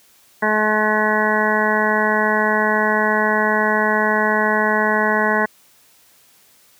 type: harmonic tone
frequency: 214.1 Hz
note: A3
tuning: 47 cents flat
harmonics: 1 / 2 / 3 / 4 / 5 / 7 / 8 / 9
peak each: -23 / -23 / -23 / -23 / -23 / -23 / -23 / -23 dBFS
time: 0.42-5.46 s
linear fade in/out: 10 ms
effects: white hiss -53 dBFS RMS until 6.79 s + high-pass 60 Hz 12 dB/octave